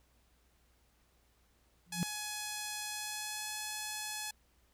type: tone with exponential growth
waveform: sine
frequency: 174.61 Hz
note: F3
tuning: in tune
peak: -27 dBFS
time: 1.86-2.03 s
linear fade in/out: 0 ms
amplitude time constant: 35 ms
type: tone with pitch glide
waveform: 5% pulse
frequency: 843 to 850.8 Hz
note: G#5 to G#5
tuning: +26 to +42 cents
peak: -26 dBFS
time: 1.92-4.31 s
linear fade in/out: 5 ms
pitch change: +16 cents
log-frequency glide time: 2.86-3.51 s
effects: added 60 Hz sine -70 dBFS peak until 4.73 s + pink hiss -72 dBFS RMS until 4.73 s